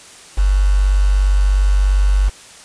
sine tone with quantisation, 48.52 Hz, G1, 17 cents flat, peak -10 dBFS, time 0.37-2.3 s, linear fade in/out 20 ms, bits 5, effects white hiss -40 dBFS RMS until 2.64 s + resampled to 22050 Hz

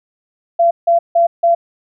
sine tone bursts, 681 Hz, F5, 44 cents flat, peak -8 dBFS, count 4, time 0.59-1.55 s, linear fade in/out 10 ms, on 120 ms, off 160 ms, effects none

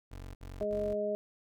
25% pulse tone bursts, 46.25 Hz, F#1, in tune, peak -39 dBFS, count 3, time 0.11-0.946 s, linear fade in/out 10 ms, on 240 ms, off 58 ms
harmonic tone, 207.7 Hz, G#3, in tune, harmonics 1 / 2 / 3, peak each -40 / -35 / -32 dBFS, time 0.61-1.15 s, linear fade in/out 0 ms
effects none

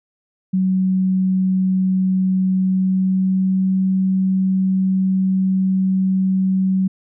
sine tone with pitch glide, 187.5 to 189.13 Hz, F#3 to F#3, +23 to +38 cents, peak -14 dBFS, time 0.53-6.88 s, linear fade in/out 10 ms, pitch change +15 cents, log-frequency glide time 2.54-3.75 s, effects none

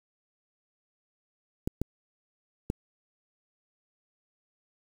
clicks, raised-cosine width 3 ms, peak -15 dBFS, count 3, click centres 1.675 / 1.816 / 2.701 s, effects 7-bit

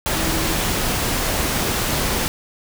sine tone in noise, 322.3 Hz, E4, 39 cents flat, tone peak -28 dBFS, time 0.15-0.53 s, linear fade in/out 0 ms, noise pink, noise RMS -21 dBFS, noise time 0.06-2.28 s, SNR -10 dB, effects none

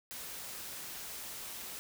white noise, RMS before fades -44 dBFS, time 0.11-1.79 s, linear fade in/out 0 ms, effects none

